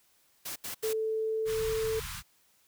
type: noise bursts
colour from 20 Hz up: white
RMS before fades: -38 dBFS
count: 3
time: 0.45-0.934 s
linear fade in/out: 10 ms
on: 110 ms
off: 77 ms
type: tone with pitch glide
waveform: sine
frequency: 440 to 442.5 Hz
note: A4 to A4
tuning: 0 to +10 cents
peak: -28 dBFS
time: 0.83-2 s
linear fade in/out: 10 ms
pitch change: +10 cents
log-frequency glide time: 1.18-1.73 s
type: band-stop noise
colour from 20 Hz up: pink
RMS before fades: -39 dBFS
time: 1.45-2.23 s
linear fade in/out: 50 ms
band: 170 to 960 Hz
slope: 48 dB/octave
effects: white hiss -67 dBFS RMS until 2.67 s